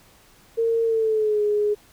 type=tone with pitch glide; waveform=sine; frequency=457.4 to 417 Hz; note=A#4 to G#4; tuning=-33 to +7 cents; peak=-18 dBFS; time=0.57-1.75 s; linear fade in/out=20 ms; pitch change=-160 cents; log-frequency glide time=0.84-1.42 s; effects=pink hiss -54 dBFS RMS until 1.92 s